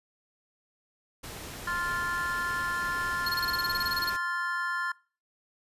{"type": "noise", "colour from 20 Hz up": "pink", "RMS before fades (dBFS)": -41, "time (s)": [1.23, 4.17], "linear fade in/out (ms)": 10}
{"type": "chord", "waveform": "triangle", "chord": "F major", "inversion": "second", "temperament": "just", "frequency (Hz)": [1047.7, 1396.9, 1746.1], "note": ["C6", "F6", "A6"], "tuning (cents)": [2, 0, -14], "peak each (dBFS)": [-32, -31, -31], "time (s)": [1.67, 4.92], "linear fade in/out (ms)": 5}
{"type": "tone bursts", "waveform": "square", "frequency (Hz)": 4300, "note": "C8", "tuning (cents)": 47, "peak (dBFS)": -29, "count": 16, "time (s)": [3.26, 4.099], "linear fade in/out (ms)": 5, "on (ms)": 29, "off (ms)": 25}
{"effects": ["noise-tail reverb RT60 0.4 s tail -23 dB re dry", "resampled to 32000 Hz"]}